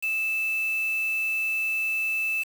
sine tone with quantisation, 2635 Hz, E7, 1 cent flat, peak -24 dBFS, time 0.02-2.44 s, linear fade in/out 20 ms, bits 6, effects none

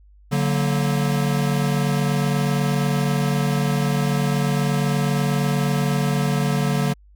square chord, D augmented, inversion none, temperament equal with one note detuned, 144.64 / 185 / 233.1 Hz, D3 / F#3 / A#3, -26 / 0 / 0 cents, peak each -21 / -25 / -27 dBFS, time 0.31-6.94 s, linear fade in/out 20 ms, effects added 50 Hz sine -47 dBFS peak until 7.15 s

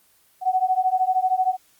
sine beating tone pair, 740 / 753 Hz, F#5 / F#5, 0 / +30 cents, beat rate 13 Hz, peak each -21 dBFS, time 0.41-1.57 s, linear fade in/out 50 ms, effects white hiss -59 dBFS RMS until 1.79 s + Opus 24 kbps

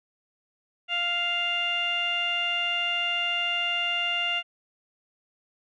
15% pulse tone with low-pass filter, 698.5 Hz, F5, in tune, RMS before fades -27 dBFS, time 0.88-4.43 s, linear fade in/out 50 ms, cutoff 2900 Hz, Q 6.5, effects none

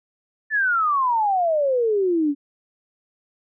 sine exponential sweep, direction down, 1779 to 277.2 Hz, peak -17 dBFS, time 0.5-2.35 s, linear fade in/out 50 ms, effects none

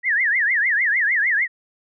sine tone with vibrato, 1864.7 Hz, A#6, in tune, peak -16 dBFS, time 0.03-1.48 s, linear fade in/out 50 ms, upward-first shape triangle, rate 6.6 Hz, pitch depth 270 cents each way, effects none

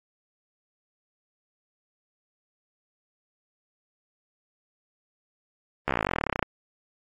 slowing click train, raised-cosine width 0.5 ms, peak -9 dBFS, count 25, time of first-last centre 5.88-6.427 s, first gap 14 ms, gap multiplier 1.04, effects AAC 32 kbps

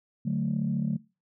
sine chord, D major, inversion none, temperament equal, 146.83 / 185 / 220 Hz, D3 / F#3 / A3, 0 / 0 / 0 cents, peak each -29 dBFS, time 0.25-0.97 s, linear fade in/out 10 ms, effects noise-tail reverb RT60 0.3 s tail -23 dB re dry + tanh soft clip ceiling -18 dBFS

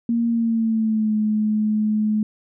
sine tone with pitch glide, 233.1 to 213.8 Hz, A#3 to A3, 0 to -49 cents, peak -17 dBFS, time 0.09-2.23 s, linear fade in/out 2 ms, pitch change -149 cents, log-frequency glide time 0.28-1.15 s, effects none

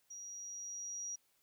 sine tone with level ramp, 5750 Hz, F8, 50 cents sharp, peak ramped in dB -46 to -39 dBFS, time 0.1-1.16 s, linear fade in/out 10 ms, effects white hiss -75 dBFS RMS until 1.42 s

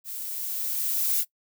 violet noise with level ramp, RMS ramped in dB -36 to -23 dBFS, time 0.04-1.25 s, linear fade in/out 50 ms, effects noise-tail reverb RT60 0.1 s tail -21 dB re dry

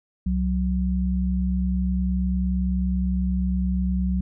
sine tone pair together, 65.52 / 185 Hz, C2 / F#3, +3 / 0 cents, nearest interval octave + tritone, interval 1797 cents, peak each -23 dBFS, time 0.26-4.21 s, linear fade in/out 5 ms, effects none

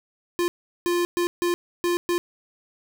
square tone bursts at uneven times, 349.2 Hz, F4, in tune, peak -21 dBFS, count 6, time 0.39-0.48 / 0.86-1.05 / 1.17-1.27 / 1.42-1.54 / 1.84-1.97 / 2.09-2.18 s, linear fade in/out 0 ms, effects none

